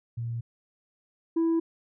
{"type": "tone pair in turn", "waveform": "sine", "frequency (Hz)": [116.9, 329.8], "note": ["A#2", "E4"], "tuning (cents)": [5, 1], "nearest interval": "octave + tritone", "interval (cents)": 1796, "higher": "second", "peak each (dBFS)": [-29, -19], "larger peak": "second", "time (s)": [[0.17, 0.41], [1.36, 1.6]], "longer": "neither", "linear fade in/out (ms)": 10, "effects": ["tanh soft clip ceiling -21 dBFS"]}